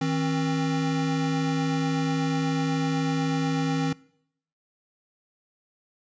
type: tone pair together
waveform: square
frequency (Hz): 159 / 267.7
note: D#3 / C4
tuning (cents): +38 / +40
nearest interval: major sixth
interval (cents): 902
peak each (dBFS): -27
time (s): 0.01-3.93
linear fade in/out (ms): 5
effects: noise-tail reverb RT60 0.7 s tail -23 dB re dry + resampled to 16000 Hz